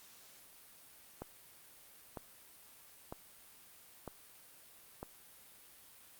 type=click train; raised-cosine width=1 ms; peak=-28 dBFS; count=5; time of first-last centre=1.22-5.03 s; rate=1.05 Hz; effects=white hiss -59 dBFS RMS until 6.19 s + Opus 48 kbps